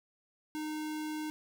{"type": "tone", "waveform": "square", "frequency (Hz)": 307.3, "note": "D#4", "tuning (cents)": -21, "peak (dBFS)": -36, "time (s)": [0.55, 1.3], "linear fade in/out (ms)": 0, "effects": []}